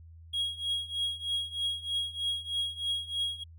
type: tone with tremolo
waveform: triangle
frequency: 3296 Hz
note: G#7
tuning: 14 cents flat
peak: -25 dBFS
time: 0.33-3.44 s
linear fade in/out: 10 ms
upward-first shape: triangle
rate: 3.2 Hz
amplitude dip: 90%
effects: added 82 Hz sine -48 dBFS peak until 3.58 s